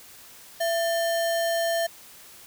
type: tone with sample-and-hold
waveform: sine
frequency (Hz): 670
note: E5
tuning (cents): +28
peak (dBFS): -22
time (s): 0.6-1.87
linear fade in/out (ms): 10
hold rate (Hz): 2450
effects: white hiss -48 dBFS RMS until 2.46 s